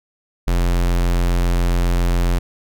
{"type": "tone", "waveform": "square", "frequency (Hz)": 43.65, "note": "F1", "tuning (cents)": 0, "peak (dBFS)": -15, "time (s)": [0.47, 2.39], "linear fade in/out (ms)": 10, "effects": []}